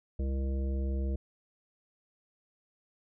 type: harmonic tone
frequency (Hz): 67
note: C2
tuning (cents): +42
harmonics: 1 / 3 / 5 / 7 / 9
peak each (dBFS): -29 / -40 / -43 / -46 / -49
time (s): 0.19-1.16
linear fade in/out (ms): 5
effects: none